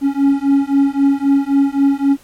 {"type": "beating tone pair", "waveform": "triangle", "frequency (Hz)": [275.9, 279.7], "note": ["C#4", "C#4"], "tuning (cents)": [-8, 16], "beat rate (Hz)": 3.8, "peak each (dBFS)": -12, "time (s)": [0.01, 2.17], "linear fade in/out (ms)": 50, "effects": ["pink hiss -47 dBFS RMS until 2.23 s", "MP3 64 kbps"]}